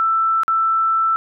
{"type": "tone with dropouts", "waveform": "sine", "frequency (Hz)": 1328, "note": "E6", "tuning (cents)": 12, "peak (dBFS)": -14, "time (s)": [0, 1.16], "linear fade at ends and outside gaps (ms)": 0, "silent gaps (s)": [0.434, 0.48], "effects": []}